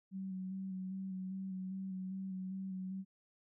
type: tone with vibrato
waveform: sine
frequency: 189.1 Hz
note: F#3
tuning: 38 cents sharp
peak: -39 dBFS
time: 0.11-3.05 s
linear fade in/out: 50 ms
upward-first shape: square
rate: 2.5 Hz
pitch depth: 20 cents each way
effects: none